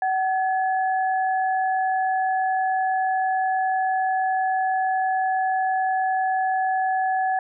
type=tone pair together; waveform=sine; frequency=754.9 / 1701 Hz; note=F#5 / G#6; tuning=+35 / +41 cents; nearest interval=octave + major second; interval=1406 cents; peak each=-20 / -29 dBFS; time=0.02-7.39 s; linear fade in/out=2 ms; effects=none